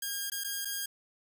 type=tone with dropouts; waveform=5% pulse; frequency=1621 Hz; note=G#6; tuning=42 cents flat; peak=-22 dBFS; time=0.02-0.86 s; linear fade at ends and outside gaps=5 ms; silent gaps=0.3-0.318 / 0.438-0.444 / 0.649-0.653 s; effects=none